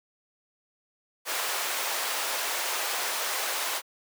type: high-pass noise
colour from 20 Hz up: pink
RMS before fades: -30 dBFS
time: 1.25-3.82 s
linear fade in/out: 50 ms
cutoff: 620 Hz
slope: 12 dB/octave
effects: high-pass 400 Hz 12 dB/octave